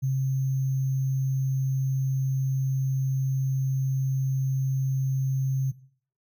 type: tone with sample-and-hold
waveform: sine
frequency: 133.1 Hz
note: C3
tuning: 30 cents sharp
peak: -22 dBFS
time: 0.02-5.72 s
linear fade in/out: 20 ms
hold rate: 6300 Hz
effects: noise-tail reverb RT60 0.5 s tail -17 dB re dry